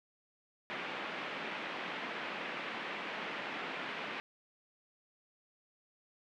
white band-pass noise, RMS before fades -41 dBFS, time 0.7-4.2 s, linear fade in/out 0 ms, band 180 to 2700 Hz, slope 24 dB/octave, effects none

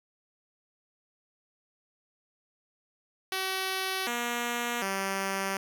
5% pulse tone with pitch steps, 379.4 / 239.1 / 194.3 Hz, F#4 / A#3 / G3, +43 / +44 / -15 cents, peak -18 dBFS, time 3.32-5.57 s, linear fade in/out 2 ms, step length 750 ms, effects none

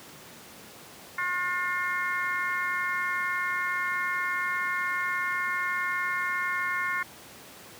harmonic tone with a mistuned harmonic, 358.9 Hz, F4, 47 cents sharp, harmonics 3 / 4 / 5 / 6, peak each -32 / -32 / -32 / -32 dBFS, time 1.18-7.03 s, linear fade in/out 5 ms, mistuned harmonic 6, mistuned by -18 cents, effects pink hiss -47 dBFS RMS until 7.79 s + high-pass 150 Hz 12 dB/octave

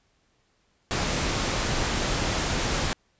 pink noise, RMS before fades -26 dBFS, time 0.91-2.93 s, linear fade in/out 0 ms, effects pink hiss -68 dBFS RMS until 3.19 s + resampled to 16000 Hz

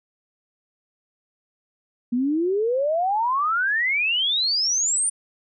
sine exponential sweep, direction up, 234.3 to 9350 Hz, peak -19 dBFS, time 2.12-5.1 s, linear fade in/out 10 ms, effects none

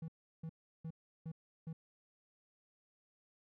triangle tone bursts, 161.6 Hz, E3, 34 cents flat, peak -39 dBFS, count 5, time 0.02-1.73 s, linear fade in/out 5 ms, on 62 ms, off 350 ms, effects none

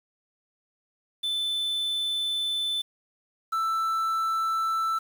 triangle tone pair in turn, 3520 / 1325.8 Hz, A7 / E6, 0 / +10 cents, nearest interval octave + perfect fourth, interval 1690 cents, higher first, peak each -24 / -22 dBFS, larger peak second, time 1.23-2.82 / 3.52-4.99 s, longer first, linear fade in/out 10 ms, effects 8-bit

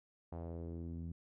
sawtooth tone with low-pass filter sweep, 83.9 Hz, E2, 31 cents sharp, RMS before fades -44 dBFS, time 0.32-1.12 s, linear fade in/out 5 ms, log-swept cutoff 780 to 190 Hz, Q 1.9, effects none

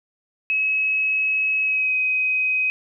sine tone with pitch glide, 2566 to 2520 Hz, E7 to D#7, -47 to +21 cents, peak -18 dBFS, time 0.5-2.7 s, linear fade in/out 0 ms, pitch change -32 cents, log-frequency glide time 1.62-1.95 s, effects none

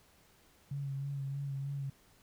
sine tone with vibrato, 138.8 Hz, C#3, 3 cents sharp, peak -35 dBFS, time 0.71-1.9 s, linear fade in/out 5 ms, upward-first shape sine, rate 3.2 Hz, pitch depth 29 cents each way, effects pink hiss -65 dBFS RMS until 2.22 s

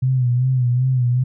sine tone with vibrato, 126.2 Hz, B2, 38 cents sharp, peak -14 dBFS, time 0.02-1.24 s, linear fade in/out 10 ms, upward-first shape sine, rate 2.6 Hz, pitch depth 66 cents each way, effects none

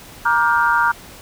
sine chord, G minor seventh, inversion first, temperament just, 940.8 / 1176 / 1411.2 / 1568 Hz, Bb5 / D6 / F6 / G6, +16 / +2 / +18 / 0 cents, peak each -17 / -21 / -17 / -22 dBFS, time 0.25-0.92 s, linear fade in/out 10 ms, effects pink hiss -40 dBFS RMS until 1.21 s

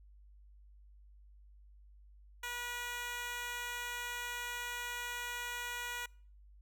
10% pulse tone with high-pass filter, 483.8 Hz, B4, 36 cents flat, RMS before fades -41 dBFS, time 2.43-6.06 s, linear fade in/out 5 ms, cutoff 1000 Hz, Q 0.8, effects noise-tail reverb RT60 0.5 s tail -26 dB re dry + added 50 Hz sine -56 dBFS peak until 6.61 s

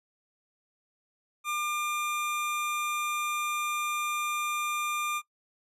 25% pulse tone, 1200 Hz, D6, 37 cents sharp, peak -25 dBFS, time 1.44-5.22 s, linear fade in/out 50 ms, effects noise-tail reverb RT60 0.1 s tail -20 dB re dry + resampled to 32000 Hz

